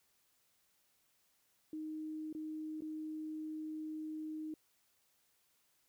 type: tone with dropouts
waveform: sine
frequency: 311.1 Hz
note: D#4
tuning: in tune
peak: -40 dBFS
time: 1.73-4.54 s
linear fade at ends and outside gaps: 2 ms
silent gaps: 2.328-2.349 / 2.807-2.82 s
effects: white hiss -75 dBFS RMS until 5.88 s